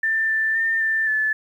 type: tone with pitch steps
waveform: sine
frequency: 1783 / 1771 / 1806 / 1780 / 1737 Hz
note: A6 / A6 / A6 / A6 / A6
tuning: +22 / +11 / +45 / +20 / -23 cents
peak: -18 dBFS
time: 0.03-1.33 s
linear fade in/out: 5 ms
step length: 260 ms
effects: 9-bit